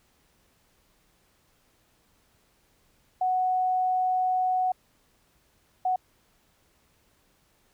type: tone bursts at uneven times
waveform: sine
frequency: 740 Hz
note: F#5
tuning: in tune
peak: -22 dBFS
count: 2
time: 3.21-4.72 / 5.85-5.96 s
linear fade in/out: 5 ms
effects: pink hiss -66 dBFS RMS until 7.73 s